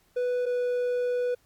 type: tone pair in turn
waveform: triangle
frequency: 494.2 / 492.1 Hz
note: B4 / B4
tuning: +1 / -6 cents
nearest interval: unison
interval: 7 cents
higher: first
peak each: -22 / -22 dBFS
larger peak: neither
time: 0.16-0.46 / 0.46-1.35 s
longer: second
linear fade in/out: 10 ms
effects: pink hiss -65 dBFS RMS until 1.45 s + MP3 96 kbps